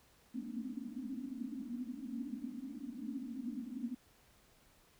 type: band-pass noise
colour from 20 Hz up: white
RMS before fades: -43 dBFS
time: 0.34-3.95 s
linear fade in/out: 5 ms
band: 220 to 280 Hz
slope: 96 dB/octave
effects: pink hiss -67 dBFS RMS until 4.99 s